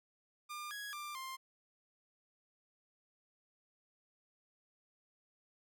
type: tone with pitch steps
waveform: sawtooth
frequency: 1200 / 1664 / 1187 / 1053 Hz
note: D6 / G#6 / D6 / C6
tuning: +37 / +3 / +18 / +11 cents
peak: -39 dBFS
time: 0.49-1.37 s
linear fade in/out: 20 ms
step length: 220 ms
effects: none